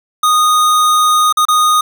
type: tone with dropouts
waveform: square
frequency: 1237 Hz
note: D#6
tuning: 10 cents flat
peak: -9 dBFS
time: 0.23-1.81 s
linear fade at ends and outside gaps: 5 ms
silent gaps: 1.326-1.37 / 1.453-1.484 s
effects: none